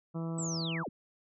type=harmonic tone; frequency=164.81 Hz; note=E3; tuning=in tune; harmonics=1 / 2 / 3 / 4 / 5 / 6 / 7 / 8; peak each=-34 / -41 / -46 / -48 / -54 / -52 / -52 / -54 dBFS; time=0.14-0.84 s; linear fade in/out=20 ms
type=linear sweep; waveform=sine; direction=down; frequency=8050 to 103.8 Hz; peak=-36 dBFS; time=0.38-0.89 s; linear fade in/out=5 ms
effects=none